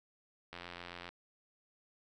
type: click train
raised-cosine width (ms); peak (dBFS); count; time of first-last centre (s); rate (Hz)
0.3; -29; 50; 0.53-1.09; 87.5
effects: none